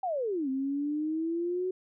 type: exponential two-way sweep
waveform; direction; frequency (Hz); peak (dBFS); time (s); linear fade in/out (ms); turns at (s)
sine; down then up; 784 to 261.6 to 373.9; -28; 0.03-1.71; 5; 0.49
effects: none